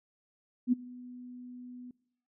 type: tone with ADSR envelope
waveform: sine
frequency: 247.8 Hz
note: B3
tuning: 6 cents sharp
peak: -20 dBFS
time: 0.67-1.91 s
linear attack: 54 ms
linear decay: 16 ms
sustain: -23 dB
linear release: 3 ms
effects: noise-tail reverb RT60 0.7 s tail -23 dB re dry